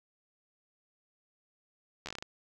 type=slowing click train; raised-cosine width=0.2 ms; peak=-22 dBFS; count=8; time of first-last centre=2.06-2.225 s; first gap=12 ms; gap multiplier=1.22; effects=none